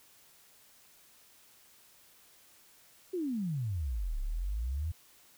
sine exponential two-way sweep, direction down then up, 385.4 to 32.93 to 85.9 Hz, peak -31 dBFS, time 3.13-4.92 s, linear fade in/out 10 ms, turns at 4.19 s, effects white hiss -61 dBFS RMS until 5.37 s

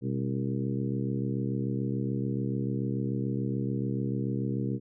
harmonic tone with a mistuned harmonic, 66.9 Hz, C2, 39 cents sharp, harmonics 2 / 3 / 4 / 5 / 6 / 7, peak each -31 / -33 / -35 / -38 / -40 / -42 dBFS, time 0.01-4.8 s, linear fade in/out 50 ms, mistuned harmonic 2, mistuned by -120 cents, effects none

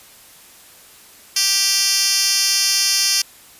10% pulse tone with high-pass filter, 392 Hz, G4, in tune, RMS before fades -17 dBFS, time 1.36-3.22 s, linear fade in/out 5 ms, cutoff 4400 Hz, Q 3.1, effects white hiss -45 dBFS RMS until 3.59 s + resampled to 32000 Hz

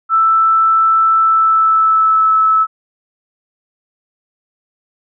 sine tone with pitch glide, 1323 to 1304 Hz, E6 to E6, +6 to -19 cents, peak -8 dBFS, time 0.09-2.67 s, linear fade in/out 50 ms, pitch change -25 cents, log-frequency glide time 1.18-2.35 s, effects none

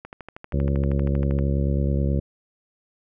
click train, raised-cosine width 0.5 ms, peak -22 dBFS, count 18, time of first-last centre 0.05-1.389 s, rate 12.7 Hz
harmonic tone, 69.3 Hz, C#2, in tune, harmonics 1 / 2 / 3 / 4 / 5 / 6 / 7 / 8, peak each -22 / -24 / -28 / -35 / -33 / -39 / -36 / -35 dBFS, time 0.53-2.2 s, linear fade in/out 5 ms
effects none

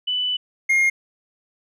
sine / triangle tone pair in turn, 2987 / 2133 Hz, F#7 / C7, +16 / +33 cents, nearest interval tritone, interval 583 cents, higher first, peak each -20 / -13 dBFS, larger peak second, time 0.07-0.37 / 0.69-0.9 s, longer first, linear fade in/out 10 ms, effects none

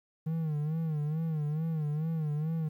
triangle tone with vibrato, 155.56 Hz, D#3, in tune, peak -27 dBFS, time 0.26-2.69 s, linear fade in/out 10 ms, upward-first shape sine, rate 2.3 Hz, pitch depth 93 cents each way, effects 11-bit

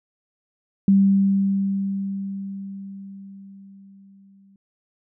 sine tone with exponential decay, 196 Hz, G3, in tune, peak -11 dBFS, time 0.88-4.56 s, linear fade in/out 2 ms, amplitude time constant 800 ms, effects none

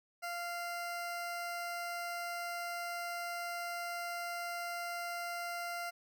20% pulse tone, 694 Hz, F5, 11 cents flat, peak -33 dBFS, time 0.22-5.91 s, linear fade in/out 20 ms, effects none

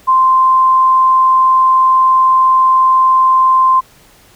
sine tone, 1043 Hz, C6, 6 cents flat, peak -6 dBFS, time 0.07-3.81 s, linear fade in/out 20 ms, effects pink hiss -45 dBFS RMS until 4.35 s

